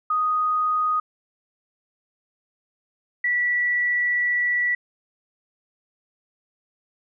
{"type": "tone pair in turn", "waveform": "sine", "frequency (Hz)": [1244.5, 1952.5], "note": ["D#6", "B6"], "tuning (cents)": [0, -20], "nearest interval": "minor sixth", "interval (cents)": 780, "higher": "second", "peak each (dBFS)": -19, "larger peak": "neither", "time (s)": [[0.1, 1], [3.24, 4.75]], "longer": "second", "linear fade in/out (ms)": 5, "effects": []}